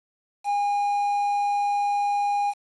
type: tone with quantisation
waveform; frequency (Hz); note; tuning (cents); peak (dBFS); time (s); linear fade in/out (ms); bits
triangle; 815; G#5; -33; -19; 0.44-2.54; 50; 7
effects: resampled to 24000 Hz